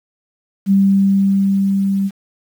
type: tone with level ramp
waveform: sine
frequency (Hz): 196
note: G3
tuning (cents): 0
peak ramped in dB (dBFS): -8 to -14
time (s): 0.66-2.11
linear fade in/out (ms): 50
effects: 7-bit